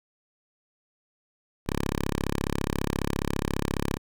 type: tone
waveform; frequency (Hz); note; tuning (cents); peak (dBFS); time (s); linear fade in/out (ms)
5% pulse; 34.65; C#1; 0; -15; 1.66-3.98; 20
effects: none